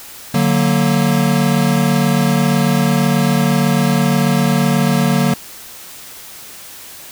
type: chord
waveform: square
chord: D augmented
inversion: none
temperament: equal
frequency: 146.83 / 185 / 233.1 Hz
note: D3 / F#3 / A#3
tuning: 0 / 0 / 0 cents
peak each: -17 dBFS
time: 0.34-5.34 s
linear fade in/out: 5 ms
effects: white hiss -35 dBFS RMS until 7.11 s